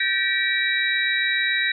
sine tone cluster, 1560 / 1791 / 1918 / 2317 / 3845 Hz, G6 / A6 / A#6 / D7 / B7, -9 / +30 / +49 / -24 / -47 cents, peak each -28 / -29 / -23 / -27 / -25 dBFS, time 0-1.72 s, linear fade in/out 5 ms, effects none

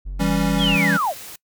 triangle tone, 46.25 Hz, F#1, in tune, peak -24 dBFS, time 0.05-0.77 s, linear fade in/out 20 ms
square chord, C# diminished, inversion first, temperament equal, 164.81 / 196 / 277.2 Hz, E3 / G3 / C#4, 0 / 0 / 0 cents, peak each -23 / -22 / -24 dBFS, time 0.19-0.98 s, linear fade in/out 20 ms
sine linear sweep, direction down, 3469 to 498.8 Hz, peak -18 dBFS, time 0.58-1.14 s, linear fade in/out 50 ms
white noise, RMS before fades -37 dBFS, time 0.75-1.36 s, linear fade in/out 5 ms
effects noise-tail reverb RT60 0.1 s tail -23 dB re dry

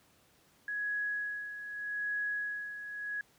sine tone with tremolo, 1672 Hz, G#6, 11 cents sharp, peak -31 dBFS, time 0.68-3.21 s, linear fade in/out 2 ms, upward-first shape sine, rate 0.82 Hz, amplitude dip 65%, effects pink hiss -66 dBFS RMS until 3.38 s + high-pass 80 Hz 12 dB/octave

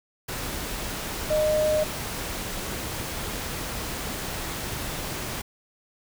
sine tone in noise, 614 Hz, D#5, 23 cents flat, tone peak -20 dBFS, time 1.3-1.84 s, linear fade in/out 10 ms, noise pink, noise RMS -32 dBFS, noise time 0.28-5.42 s, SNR +9 dB, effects none

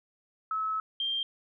sine tone pair in turn, 1295 / 3179 Hz, E6 / G7, -31 / +24 cents, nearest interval octave + major third, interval 1555 cents, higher second, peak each -28 dBFS, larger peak neither, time 0.51-0.8 / 1-1.23 s, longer first, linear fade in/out 2 ms, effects none

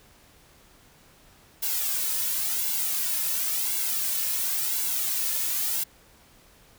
blue noise with flanger, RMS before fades -27 dBFS, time 1.62-5.84 s, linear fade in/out 10 ms, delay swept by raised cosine 1.6 to 2.59 ms, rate 0.94 Hz, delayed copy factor -0.9, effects pink hiss -56 dBFS RMS until 6.78 s

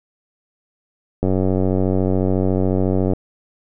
click train, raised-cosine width 2 ms, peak -6 dBFS, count 180, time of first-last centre 1.23-3.134 s, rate 94 Hz, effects none

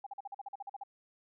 sine tone bursts, 800 Hz, G5, 35 cents sharp, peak -39 dBFS, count 12, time 0.04-0.836 s, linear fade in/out 5 ms, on 26 ms, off 44 ms, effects none

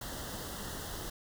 pink band-stop noise, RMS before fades -41 dBFS, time 0.01-1.1 s, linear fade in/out 5 ms, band 2000 to 2800 Hz, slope 96 dB/octave, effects none

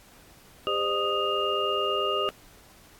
sine tone cluster, 401.6 / 517 / 606 / 1243 / 2821 Hz, G4 / C5 / D#5 / D#6 / F7, +42 / -21 / -46 / -2 / +17 cents, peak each -30 / -33 / -33 / -28 / -30 dBFS, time 0.67-2.29 s, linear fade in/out 0 ms, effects pink hiss -54 dBFS RMS until 2.99 s + AAC 64 kbps

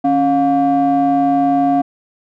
triangle ring-modulated tone, 216.4 Hz, A3, 29 cents flat, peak -6 dBFS, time 0.04-1.82 s, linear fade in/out 10 ms, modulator 493 Hz, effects none

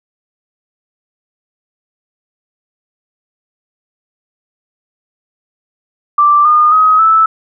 sine tone with pitch steps, 1174.7 / 1218.9 / 1264.8 / 1312.5 Hz, D6 / D#6 / D#6 / E6, 0 / -36 / +28 / -8 cents, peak -5 dBFS, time 6.18-7.26 s, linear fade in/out 5 ms, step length 270 ms, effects none

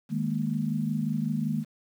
sine chord, D# suspended fourth, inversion none, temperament equal, 155.56 / 207.7 / 233.1 Hz, D#3 / G#3 / A#3, 0 / 0 / 0 cents, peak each -30 dBFS, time 0.09-1.65 s, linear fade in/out 50 ms, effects 9-bit

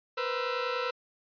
sawtooth tone cluster, 480.8 / 511 / 1333 Hz, B4 / C5 / E6, -46 / -41 / +19 cents, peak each -30 dBFS, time 0.17-0.91 s, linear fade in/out 10 ms, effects resampled to 11025 Hz

